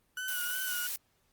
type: tone with vibrato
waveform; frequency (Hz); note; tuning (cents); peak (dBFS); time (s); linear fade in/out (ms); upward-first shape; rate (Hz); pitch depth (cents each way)
35% pulse; 1480; F#6; 0; -33; 0.17-0.87; 2; sine; 2.8; 46
type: noise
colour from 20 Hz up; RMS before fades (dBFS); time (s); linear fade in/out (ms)
blue; -36; 0.28-0.96; 2
effects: pink hiss -72 dBFS RMS until 1.32 s + Opus 32 kbps